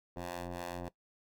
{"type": "ring-modulated tone", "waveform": "10% pulse", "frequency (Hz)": 87.7, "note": "F2", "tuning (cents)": 8, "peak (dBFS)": -28, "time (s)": [0.16, 0.89], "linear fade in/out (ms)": 5, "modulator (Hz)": 440, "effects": ["noise-tail reverb RT60 0.1 s tail -19 dB re dry"]}